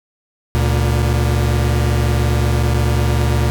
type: tone pair together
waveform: 45% pulse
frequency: 72.6 / 118.01 Hz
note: D2 / A#2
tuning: -19 / +22 cents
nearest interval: minor sixth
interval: 841 cents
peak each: -16 dBFS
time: 0.55-3.5 s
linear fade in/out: 0 ms
effects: none